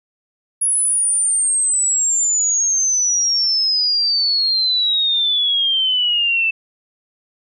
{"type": "exponential sweep", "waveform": "sine", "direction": "down", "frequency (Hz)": [10500, 2638], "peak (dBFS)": -14, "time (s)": [0.61, 6.51], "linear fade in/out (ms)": 10, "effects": []}